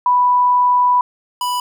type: tone pair in turn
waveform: sine / square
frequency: 987.8 / 987.8 Hz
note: B5 / B5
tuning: 0 / 0 cents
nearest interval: unison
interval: 0 cents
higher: neither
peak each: -10 / -18 dBFS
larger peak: first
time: 0.06-1.01 / 1.41-1.6 s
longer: first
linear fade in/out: 2 ms
effects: none